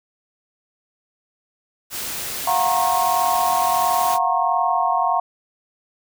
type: noise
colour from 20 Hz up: white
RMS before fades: -28 dBFS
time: 1.9-4.19 s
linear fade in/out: 50 ms
type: chord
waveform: sine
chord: Gb major seventh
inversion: third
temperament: equal with one note detuned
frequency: 698.5 / 740 / 932.3 / 1084 Hz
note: F5 / Gb5 / Bb5 / Db6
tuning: 0 / 0 / 0 / -39 cents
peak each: -22 dBFS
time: 2.47-5.2 s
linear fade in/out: 5 ms
effects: none